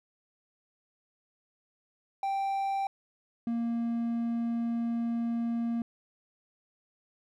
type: tone pair in turn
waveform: triangle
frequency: 784 / 233.1 Hz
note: G5 / A#3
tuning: 0 / 0 cents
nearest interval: octave + major sixth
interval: 2100 cents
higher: first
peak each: -26 dBFS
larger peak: neither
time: 2.23-2.87 / 3.47-5.82 s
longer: second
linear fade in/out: 2 ms
effects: none